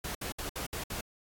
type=noise bursts; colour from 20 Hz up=pink; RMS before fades=-37 dBFS; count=6; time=0.04-1.01 s; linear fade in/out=5 ms; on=110 ms; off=62 ms; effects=AAC 64 kbps